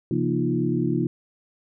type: tone cluster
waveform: sine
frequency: 133.1 / 170.9 / 237.6 / 308.1 / 347.1 Hz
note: C3 / F3 / A#3 / D#4 / F4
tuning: +30 / -37 / +33 / -17 / -11 cents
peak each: -27 dBFS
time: 0.11-1.07 s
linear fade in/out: 2 ms
effects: none